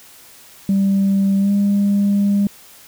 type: tone with pitch glide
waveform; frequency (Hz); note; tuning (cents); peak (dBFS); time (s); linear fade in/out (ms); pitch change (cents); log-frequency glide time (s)
sine; 196 to 201.4; G3 to G3; 0 to +47; -11; 0.69-2.47; 2; +47; 1.39-1.51
effects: tanh soft clip ceiling -10 dBFS + white hiss -44 dBFS RMS until 2.87 s